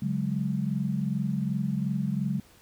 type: chord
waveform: sine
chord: C# suspended fourth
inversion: none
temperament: equal with one note detuned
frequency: 141.75 / 185 / 207.7 Hz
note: C#3 / F#3 / G#3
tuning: +39 / 0 / 0 cents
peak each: -30 dBFS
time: 0.02-2.4 s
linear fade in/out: 5 ms
effects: pink hiss -57 dBFS RMS until 2.61 s